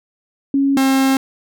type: tone pair in turn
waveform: sine / 45% pulse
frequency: 276 / 267.4 Hz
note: C#4 / C4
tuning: -7 / +38 cents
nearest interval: minor second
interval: 55 cents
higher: first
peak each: -12 dBFS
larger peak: neither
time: 0.54-0.77 / 0.77-1.17 s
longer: second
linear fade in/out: 2 ms
effects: none